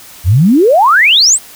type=exponential sweep; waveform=sine; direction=up; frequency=77.78 to 8940 Hz; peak=-4 dBFS; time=0.24-1.39 s; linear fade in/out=50 ms; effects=white hiss -35 dBFS RMS until 1.55 s